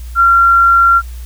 sine tone, 1374 Hz, F6, 29 cents flat, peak -5 dBFS, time 0.15-1.02 s, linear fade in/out 50 ms, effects added 60 Hz sine -24 dBFS peak until 1.25 s + white hiss -42 dBFS RMS until 1.25 s

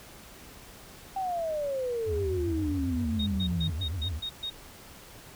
sine exponential sweep, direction down, 784 to 155.56 Hz, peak -28 dBFS, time 1.16-3.7 s, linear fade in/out 5 ms
triangle tone with vibrato, 84 Hz, E2, 33 cents sharp, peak -28 dBFS, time 2.05-4.21 s, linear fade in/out 50 ms, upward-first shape triangle, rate 7.5 Hz, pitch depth 290 cents each way
sine tone bursts, 3729 Hz, A#7, in tune, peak -31 dBFS, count 7, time 3.19-4.502 s, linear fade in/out 10 ms, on 76 ms, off 130 ms
effects pink hiss -49 dBFS RMS until 5.35 s

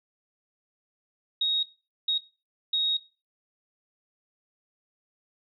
sine tone bursts at uneven times, 3763 Hz, A#7, 16 cents sharp, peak -22 dBFS, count 3, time 1.41-1.63 / 2.08-2.18 / 2.73-2.97 s, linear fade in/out 5 ms, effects noise-tail reverb RT60 0.3 s tail -18 dB re dry

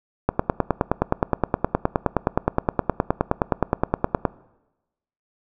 click train, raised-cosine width 1 ms, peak -3 dBFS, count 39, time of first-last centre 0.29-4.252 s, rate 9.59 Hz, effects noise-tail reverb RT60 1.0 s tail -21 dB re dry

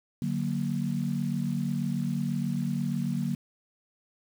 sine chord, D augmented, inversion none, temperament equal, 146.83 / 185 / 233.1 Hz, D3 / F#3 / A#3, 0 / 0 / 0 cents, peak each -31 dBFS, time 0.22-3.35 s, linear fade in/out 2 ms, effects 8-bit

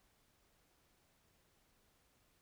silence, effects pink hiss -74 dBFS RMS until 2.41 s

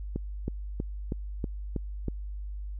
click train, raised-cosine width 3 ms, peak -18 dBFS, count 7, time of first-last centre 0.16-2.083 s, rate 3.12 Hz, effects added 50 Hz sine -34 dBFS peak until 2.79 s

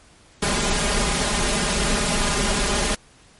pink noise with comb filter, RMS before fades -21 dBFS, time 0.42-2.95 s, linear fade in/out 5 ms, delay 4.9 ms, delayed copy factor +0.9, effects pink hiss -52 dBFS RMS until 3.39 s + MP3 48 kbps

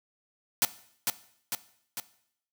white noise with echo, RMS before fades -23 dBFS, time 0.62-0.65 s, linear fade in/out 0 ms, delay 450 ms, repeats 3, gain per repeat -4 dB, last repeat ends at 2 s, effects noise-tail reverb RT60 0.7 s tail -17 dB re dry + high-pass 100 Hz 12 dB/octave

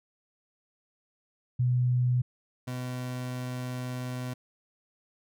sine / 30% pulse tone pair in turn, 124.3 / 125.89 Hz, B2 / B2, +12 / +34 cents, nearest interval unison, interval 22 cents, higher second, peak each -22 / -30 dBFS, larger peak first, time 1.59-2.22 / 2.67-4.34 s, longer second, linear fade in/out 10 ms, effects none

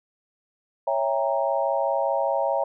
sine chord, C# diminished seventh, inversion none, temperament equal with one note detuned, 554.4 / 659.3 / 799.5 / 932.3 Hz, C#5 / E5 / G5 / Bb5, 0 / 0 / +34 / 0 cents, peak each -25 / -26 / -28 / -28 dBFS, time 0.87-2.64 s, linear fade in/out 5 ms, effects none

